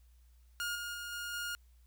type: tone with level steps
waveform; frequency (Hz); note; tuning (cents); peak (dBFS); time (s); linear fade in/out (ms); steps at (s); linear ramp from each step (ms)
sawtooth; 1423; F6; +32; -31 / -35 / -37 / -35 / -33; 0.6-1.55; 0; 0.75 / 0.94 / 1.12 / 1.33; 5
effects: added 60 Hz sine -59 dBFS peak until 1.86 s + white hiss -75 dBFS RMS until 1.86 s